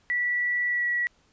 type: tone with pitch glide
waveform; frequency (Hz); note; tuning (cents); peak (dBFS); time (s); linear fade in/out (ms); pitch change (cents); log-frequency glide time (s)
sine; 1953 to 1933.9; B6 to B6; -20 to -37; -23; 0.1-1.07; 0; -17; 0.69-0.85
effects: pink hiss -64 dBFS RMS until 1.32 s + resampled to 16000 Hz